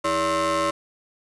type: ring-modulated tone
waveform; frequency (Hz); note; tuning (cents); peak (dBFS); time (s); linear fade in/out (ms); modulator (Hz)
30% pulse; 246.9; B3; 0; -15; 0.04-0.71; 10; 818
effects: resampled to 24000 Hz + 8-bit